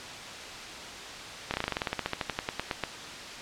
slowing click train, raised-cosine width 0.3 ms, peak -12 dBFS, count 21, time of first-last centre 1.51-2.837 s, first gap 29 ms, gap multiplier 1.08, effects white hiss -40 dBFS RMS until 3.41 s + low-pass 5000 Hz 12 dB/octave

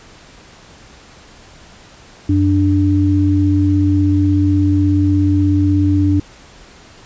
sine tone pair together, 92.5 / 294 Hz, F#2 / D4, 0 / +2 cents, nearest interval octave + minor sixth, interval 2002 cents, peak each -13 dBFS, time 2.29-6.2 s, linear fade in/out 5 ms, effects pink hiss -42 dBFS RMS until 7.05 s + resampled to 16000 Hz

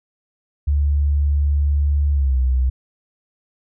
sine tone with pitch glide, 72.2 to 63.95 Hz, D2 to C2, -29 to -39 cents, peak -14 dBFS, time 0.67-2.7 s, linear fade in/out 10 ms, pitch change -210 cents, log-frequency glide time 2.12-2.38 s, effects none

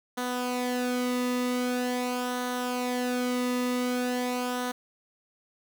sawtooth tone with flanger, 248.3 Hz, B3, 9 cents sharp, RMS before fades -29 dBFS, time 0.17-4.72 s, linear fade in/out 10 ms, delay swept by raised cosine 0.4 to 1.28 ms, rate 0.44 Hz, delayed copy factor -0.55, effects 8-bit

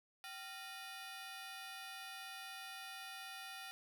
15% pulse ring-modulated tone, 1079 Hz, C#6, 47 cents flat, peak -38 dBFS, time 0.24-3.71 s, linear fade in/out 0 ms, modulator 308 Hz, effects none

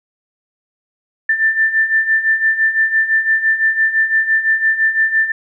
sine beating tone pair, 1774 / 1779.9 Hz, A6 / A6, +14 / +19 cents, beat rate 5.9 Hz, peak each -18 / -13 dBFS, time 1.29-5.32 s, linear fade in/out 5 ms, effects none

